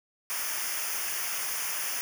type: noise with comb filter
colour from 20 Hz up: white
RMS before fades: -32 dBFS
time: 0.3-2.01 s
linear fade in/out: 0 ms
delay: 0.25 ms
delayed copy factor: -0.85
effects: none